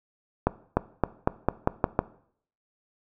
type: accelerating click train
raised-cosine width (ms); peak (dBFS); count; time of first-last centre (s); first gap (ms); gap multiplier
1; -6; 8; 0.47-1.991; 300; 0.89
effects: noise-tail reverb RT60 0.6 s tail -18 dB re dry